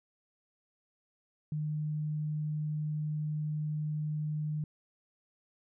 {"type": "tone", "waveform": "sine", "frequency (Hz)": 152, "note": "D#3", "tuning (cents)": -40, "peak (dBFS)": -31, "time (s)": [1.52, 4.64], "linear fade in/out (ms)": 2, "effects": []}